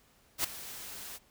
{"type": "noise with ADSR envelope", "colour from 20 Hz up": "white", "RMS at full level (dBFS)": -28, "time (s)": [0.38, 1.19], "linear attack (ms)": 62, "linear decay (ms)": 6, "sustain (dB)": -16, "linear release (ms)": 36, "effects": ["pink hiss -65 dBFS RMS until 1.3 s"]}